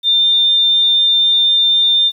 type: tone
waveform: sine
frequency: 3602 Hz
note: A7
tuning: 40 cents sharp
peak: -9 dBFS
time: 0.03-2.12 s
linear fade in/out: 50 ms
effects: 8-bit